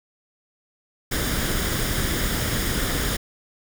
pink noise with comb filter, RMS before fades -24 dBFS, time 1.11-3.17 s, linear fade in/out 10 ms, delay 0.58 ms, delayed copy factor +0.5, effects none

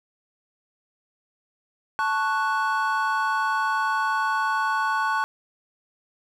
triangle chord, F# minor, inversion first, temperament equal, 880 / 1108.7 / 1480 Hz, A5 / C#6 / F#6, 0 / 0 / 0 cents, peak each -24 dBFS, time 1.99-5.24 s, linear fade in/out 0 ms, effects none

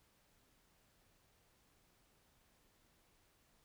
silence, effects pink hiss -73 dBFS RMS until 3.64 s

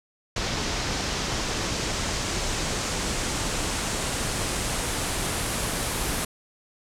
pink noise with low-pass filter sweep, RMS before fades -28 dBFS, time 0.36-6.25 s, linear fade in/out 5 ms, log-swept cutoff 5600 to 11000 Hz, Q 1.5, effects none

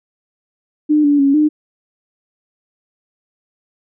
sine tone with pitch steps, 301.4 / 288.9 / 277.3 / 303 Hz, D4 / D4 / C#4 / D#4, +45 / -28 / +1 / -46 cents, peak -9 dBFS, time 0.89-1.49 s, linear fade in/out 20 ms, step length 150 ms, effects none

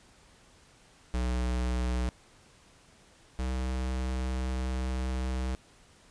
square tone pair in turn, 61.74 / 63.92 Hz, B1 / C2, 0 / -40 cents, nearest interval minor second, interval 60 cents, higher second, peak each -28 / -30 dBFS, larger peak first, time 1.14-2.09 / 3.39-5.55 s, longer second, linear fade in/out 0 ms, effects pink hiss -59 dBFS RMS until 6.1 s + resampled to 22050 Hz

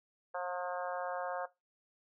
harmonic tone with a mistuned harmonic, 179 Hz, F3, 43 cents sharp, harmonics 3 / 4 / 5 / 6 / 7 / 8 / 9, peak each -39 / -41 / -43 / -45 / -46 / -47 / -48 dBFS, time 0.34-1.46 s, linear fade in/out 10 ms, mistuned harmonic 5, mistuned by +26 cents, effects noise-tail reverb RT60 0.2 s tail -18 dB re dry

